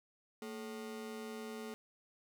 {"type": "ring-modulated tone", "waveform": "40% pulse", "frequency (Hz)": 329.6, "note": "E4", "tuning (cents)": 0, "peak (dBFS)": -39, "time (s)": [0.42, 1.74], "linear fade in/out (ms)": 0, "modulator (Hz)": 102, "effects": []}